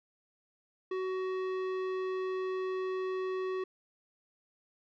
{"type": "tone with tanh clipping", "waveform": "sine", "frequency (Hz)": 374.4, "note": "F#4", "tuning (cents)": 20, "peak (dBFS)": -34, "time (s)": [0.91, 3.64], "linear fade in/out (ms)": 5, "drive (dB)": 15, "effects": []}